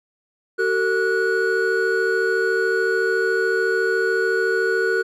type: tone cluster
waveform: triangle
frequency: 379.6 / 453.4 / 1466 Hz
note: F#4 / A#4 / F#6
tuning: +44 / -48 / -16 cents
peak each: -20 dBFS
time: 0.58-5.03 s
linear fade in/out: 20 ms
effects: none